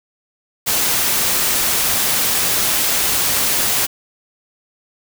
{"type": "noise", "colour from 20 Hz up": "white", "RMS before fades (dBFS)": -17, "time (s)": [0.66, 3.87], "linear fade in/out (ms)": 20, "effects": []}